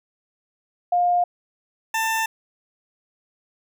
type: tone pair in turn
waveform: sine / 20% pulse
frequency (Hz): 708 / 892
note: F5 / A5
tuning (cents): +23 / +23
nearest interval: major third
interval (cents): 400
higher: second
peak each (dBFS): -16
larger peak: neither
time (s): 0.92-1.24 / 1.94-2.26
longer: neither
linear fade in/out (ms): 5
effects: none